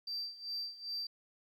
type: tone with tremolo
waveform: sine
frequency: 4682 Hz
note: D8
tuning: 6 cents flat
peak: -34 dBFS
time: 0.07-1.07 s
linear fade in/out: 5 ms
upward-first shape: sine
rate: 2.5 Hz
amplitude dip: 85%
effects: tanh soft clip ceiling -33 dBFS + 12-bit